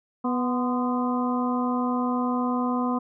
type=harmonic tone with a mistuned harmonic; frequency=246.9 Hz; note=B3; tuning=in tune; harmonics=1 / 2 / 3 / 4 / 5; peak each=-24 / -33 / -33 / -30 / -34 dBFS; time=0.24-2.99 s; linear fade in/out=10 ms; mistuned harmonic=4; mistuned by=+69 cents; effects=none